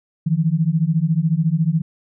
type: beating tone pair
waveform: sine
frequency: 154.7 / 168.7 Hz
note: D#3 / E3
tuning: -10 / +40 cents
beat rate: 14 Hz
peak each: -18 dBFS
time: 0.26-1.82 s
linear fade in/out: 10 ms
effects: none